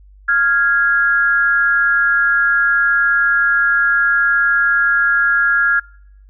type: tone pair together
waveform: sine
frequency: 1396.9 / 1657.6 Hz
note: F6 / G#6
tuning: 0 / -4 cents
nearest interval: minor third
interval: 296 cents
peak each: -14 dBFS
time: 0.28-5.8 s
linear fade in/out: 10 ms
effects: noise-tail reverb RT60 0.7 s tail -25 dB re dry + added 49 Hz sine -41 dBFS peak until 6.29 s